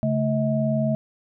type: tone cluster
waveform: sine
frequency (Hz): 138.7 / 218.6 / 637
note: C#3 / A3 / D#5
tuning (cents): +1 / -11 / +41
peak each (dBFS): -24 / -23 / -25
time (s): 0.03-0.95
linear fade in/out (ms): 0
effects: none